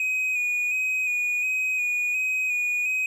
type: tone with vibrato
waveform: triangle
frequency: 2489 Hz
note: D#7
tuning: in tune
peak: -21 dBFS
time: 0-3.06 s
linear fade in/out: 2 ms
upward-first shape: square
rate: 1.4 Hz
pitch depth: 23 cents each way
effects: none